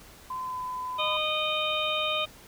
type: tone with pitch glide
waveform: sine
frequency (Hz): 1024 to 1008.7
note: C6 to B5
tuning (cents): -38 to +36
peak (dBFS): -31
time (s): 0.3-1.17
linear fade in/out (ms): 5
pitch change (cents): -26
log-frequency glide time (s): 0.44-0.58
type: harmonic tone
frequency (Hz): 615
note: D#5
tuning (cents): -20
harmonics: 1 / 2 / 4 / 5 / 6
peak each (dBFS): -32 / -32 / -32 / -32 / -32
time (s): 0.98-2.26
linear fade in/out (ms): 20
effects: pink hiss -51 dBFS RMS until 2.47 s